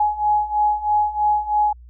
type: beating tone pair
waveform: sine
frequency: 838 / 841.1 Hz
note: G#5 / G#5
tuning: +15 / +22 cents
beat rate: 3.1 Hz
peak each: -21 / -18 dBFS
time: 0-1.73 s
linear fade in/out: 5 ms
effects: added 60 Hz sine -40 dBFS peak until 1.89 s